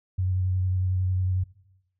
sine tone with vibrato, 92.5 Hz, F#2, in tune, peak -22 dBFS, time 0.18-1.44 s, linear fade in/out 10 ms, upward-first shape sine, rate 11 Hz, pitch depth 17 cents each way, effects noise-tail reverb RT60 0.9 s tail -19 dB re dry

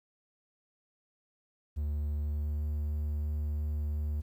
triangle tone with pitch glide, 73.9 to 74.76 Hz, D2 to D2, +11 to +31 cents, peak -28 dBFS, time 1.76-4.22 s, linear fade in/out 20 ms, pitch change +20 cents, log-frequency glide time 2.18-2.71 s, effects 11-bit

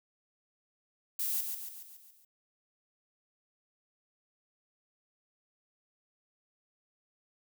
violet noise with echo, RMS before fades -33 dBFS, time 1.19-1.41 s, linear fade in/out 5 ms, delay 140 ms, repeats 6, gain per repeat -5 dB, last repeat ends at 2.25 s, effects none

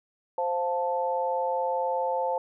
sine chord, F major, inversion second, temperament equal, 523.3 / 698.5 / 880 Hz, C5 / F5 / A5, 0 / 0 / 0 cents, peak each -28 / -33 / -28 dBFS, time 0.38-2.38 s, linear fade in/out 2 ms, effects none

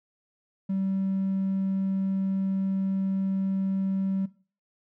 triangle tone, 192.6 Hz, G3, 30 cents flat, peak -22 dBFS, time 0.69-4.26 s, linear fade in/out 10 ms, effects noise-tail reverb RT60 0.4 s tail -20 dB re dry + tanh soft clip ceiling -19 dBFS

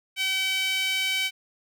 sawtooth tone with high-pass filter, 764 Hz, G5, 45 cents flat, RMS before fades -26 dBFS, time 0.16-1.31 s, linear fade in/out 50 ms, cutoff 2600 Hz, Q 6.5, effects none

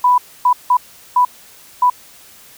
sine tone bursts at uneven times, 990 Hz, B5, 4 cents sharp, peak -8 dBFS, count 5, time 0.04-0.18 / 0.45-0.53 / 0.7-0.77 / 1.16-1.25 / 1.82-1.9 s, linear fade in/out 5 ms, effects white hiss -43 dBFS RMS until 2.57 s

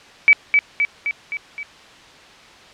sine tone with echo, 2293 Hz, D7, 42 cents flat, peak -6 dBFS, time 0.28-0.33 s, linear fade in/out 0 ms, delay 260 ms, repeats 5, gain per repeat -4 dB, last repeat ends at 1.63 s, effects white hiss -44 dBFS RMS until 2.73 s + low-pass 4000 Hz 12 dB/octave

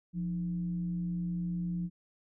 sine tone with frequency modulation, 174.61 Hz, F3, in tune, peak -31 dBFS, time 0.13-1.9 s, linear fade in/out 50 ms, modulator 135 Hz, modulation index 0.28, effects none

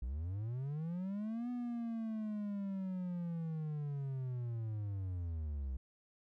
triangle linear two-way sweep, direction up then down, 56 to 246.9 to 63.2 Hz, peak -35 dBFS, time 0.02-5.77 s, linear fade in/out 5 ms, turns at 1.5 s, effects none

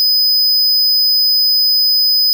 square tone, 5010 Hz, D#8, 11 cents sharp, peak -10 dBFS, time 0-2.33 s, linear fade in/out 0 ms, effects none

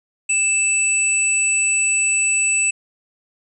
sine tone pair together, 2637 / 7902 Hz, E7 / B8, 0 / 0 cents, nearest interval octave + perfect fifth, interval 1900 cents, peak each -18 dBFS, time 0.29-2.71 s, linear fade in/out 10 ms, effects none

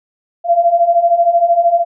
sine beating tone pair, 676 / 689 Hz, E5 / F5, +43 / -24 cents, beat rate 13 Hz, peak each -14 / -10 dBFS, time 0.44-1.85 s, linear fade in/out 50 ms, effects none

